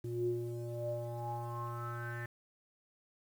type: tone with low-pass filter sweep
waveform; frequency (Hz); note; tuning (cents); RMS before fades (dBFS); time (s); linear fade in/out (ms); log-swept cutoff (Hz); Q
square; 118.5; A#2; +29; -39; 0.04-2.26; 5; 300 to 1800; 9.9
effects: 10-bit